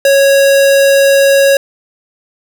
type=tone; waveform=square; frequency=552 Hz; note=C#5; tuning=7 cents flat; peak=-6 dBFS; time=0.05-1.57 s; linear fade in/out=2 ms; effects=none